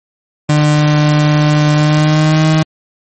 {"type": "tone with pitch glide", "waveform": "35% pulse", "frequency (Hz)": [149.9, 157.08], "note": ["D3", "D#3"], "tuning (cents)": [36, 17], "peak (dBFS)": -6, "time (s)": [0.49, 2.63], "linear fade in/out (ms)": 5, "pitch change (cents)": 81, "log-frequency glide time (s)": [1.73, 2.49], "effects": ["MP3 32 kbps"]}